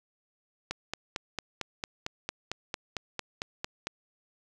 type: click train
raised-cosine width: 0.2 ms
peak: -15 dBFS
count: 15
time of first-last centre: 0.71-3.87 s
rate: 4.43 Hz
effects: none